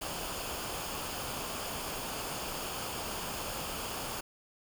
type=noise with comb filter; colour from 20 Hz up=pink; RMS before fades=-38 dBFS; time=0.01-4.21 s; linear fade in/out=10 ms; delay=0.51 ms; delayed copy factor=-0.5; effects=none

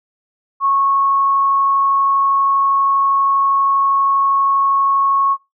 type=tone with frequency modulation; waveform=sine; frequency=1100 Hz; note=C#6; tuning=14 cents flat; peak=-12 dBFS; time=0.6-5.37 s; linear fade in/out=50 ms; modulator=32.5 Hz; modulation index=0.25; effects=noise-tail reverb RT60 0.2 s tail -20 dB re dry

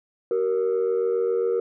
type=tone pair together; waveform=sine; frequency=380 / 467.4 Hz; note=F#4 / A#4; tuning=+46 / +5 cents; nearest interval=major third; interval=359 cents; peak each=-23 / -20 dBFS; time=0.31-1.6 s; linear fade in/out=2 ms; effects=tanh soft clip ceiling -17 dBFS

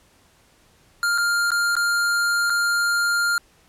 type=tone with dropouts; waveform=square; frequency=1402 Hz; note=F6; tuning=6 cents sharp; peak=-19 dBFS; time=1.03-3.38 s; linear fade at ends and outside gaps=1 ms; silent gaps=1.178-1.182 / 1.506-1.517 / 1.754-1.766 / 2.498-2.502 s; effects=pink hiss -57 dBFS RMS until 3.68 s + low-pass 12000 Hz 12 dB/octave

